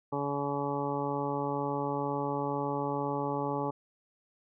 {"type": "harmonic tone", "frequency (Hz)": 142.1, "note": "C#3", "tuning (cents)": 43, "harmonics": [1, 2, 3, 4, 5, 6, 7, 8], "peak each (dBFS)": [-38, -36, -36, -38, -47, -35, -43, -40], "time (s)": [0.12, 3.71], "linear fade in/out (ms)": 10, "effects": []}